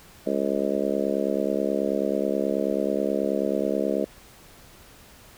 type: harmonic tone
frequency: 69.3 Hz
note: C#2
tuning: in tune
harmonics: 3 / 4 / 5 / 6 / 7 / 8 / 9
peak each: -30 / -30 / -30 / -30 / -30 / -30 / -30 dBFS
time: 0.26-4.05 s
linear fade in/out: 10 ms
effects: pink hiss -50 dBFS RMS until 5.37 s